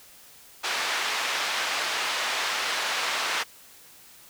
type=band-pass noise; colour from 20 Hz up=pink; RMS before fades=-28 dBFS; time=0.63-3.44 s; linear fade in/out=20 ms; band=990 to 4900 Hz; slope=12 dB/octave; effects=white hiss -51 dBFS RMS until 4.29 s